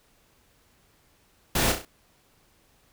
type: noise with echo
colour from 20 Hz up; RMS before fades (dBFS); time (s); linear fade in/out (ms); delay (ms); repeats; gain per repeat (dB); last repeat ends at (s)
pink; -24; 1.55-1.72; 5; 33; 4; -6; 1.852
effects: pink hiss -63 dBFS RMS until 2.92 s